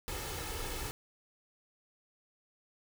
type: noise with comb filter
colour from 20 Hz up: pink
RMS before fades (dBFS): -39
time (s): 0.08-0.91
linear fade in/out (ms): 0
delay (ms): 2.3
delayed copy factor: +0.6
effects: none